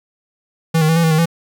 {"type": "tone with pitch steps", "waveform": "square", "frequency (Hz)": [162.7, 155.8, 162.6, 167.6, 161.5, 156.6, 167.2], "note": ["E3", "D#3", "E3", "E3", "E3", "D#3", "E3"], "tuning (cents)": [-22, 3, -23, 29, -35, 11, 25], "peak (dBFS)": -12, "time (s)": [0.74, 1.258], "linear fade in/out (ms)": 10, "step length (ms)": 74, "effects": ["9-bit"]}